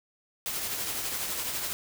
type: noise with tremolo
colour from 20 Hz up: white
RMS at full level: -31 dBFS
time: 0.46-1.73 s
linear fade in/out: 0 ms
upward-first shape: triangle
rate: 12 Hz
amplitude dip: 40%
effects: none